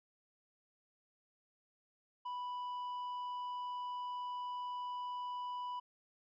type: tone with tanh clipping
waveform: sine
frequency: 987.8 Hz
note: B5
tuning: in tune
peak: -40 dBFS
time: 2.25-5.8 s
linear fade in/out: 10 ms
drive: 5 dB
effects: none